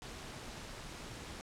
pink noise with amplitude modulation, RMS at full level -44 dBFS, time 0.02-1.41 s, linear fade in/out 0 ms, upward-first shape sine, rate 260 Hz, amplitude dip 60%, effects low-pass 8000 Hz 12 dB/octave

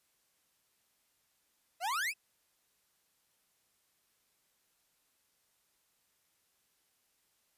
40% pulse exponential sweep, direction up, 639 to 2709 Hz, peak -31 dBFS, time 1.8-2.14 s, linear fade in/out 50 ms, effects white hiss -75 dBFS RMS until 7.57 s + resampled to 32000 Hz

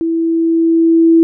sine tone with level ramp, 329.6 Hz, E4, in tune, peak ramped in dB -13 to -4 dBFS, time 0.01-1.23 s, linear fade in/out 0 ms, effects none

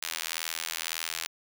sawtooth tone with high-pass filter, 81.8 Hz, E2, 13 cents flat, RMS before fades -35 dBFS, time 0.02-1.27 s, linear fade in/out 5 ms, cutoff 2400 Hz, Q 0.64, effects none

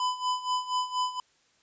square tone with tremolo, 1003 Hz, B5, 26 cents sharp, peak -25 dBFS, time 0-1.2 s, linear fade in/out 2 ms, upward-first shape sine, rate 4.2 Hz, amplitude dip 80%, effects white hiss -66 dBFS RMS until 1.62 s + resampled to 16000 Hz

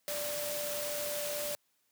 sine tone in noise, 587.3 Hz, D5, in tune, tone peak -37 dBFS, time 0.08-1.55 s, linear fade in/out 0 ms, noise white, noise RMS -38 dBFS, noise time 0.08-1.55 s, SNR -2 dB, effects white hiss -75 dBFS RMS until 1.91 s + high-pass 100 Hz 12 dB/octave

